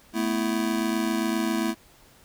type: chord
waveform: square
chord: A suspended second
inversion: none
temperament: just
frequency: 220 / 247.5 / 330 Hz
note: A3 / B3 / E4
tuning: 0 / +4 / +2 cents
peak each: -28 / -31 / -28 dBFS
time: 0.13-1.75 s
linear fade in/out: 50 ms
effects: pink hiss -55 dBFS RMS until 2.24 s